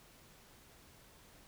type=silence; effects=pink hiss -61 dBFS RMS until 1.47 s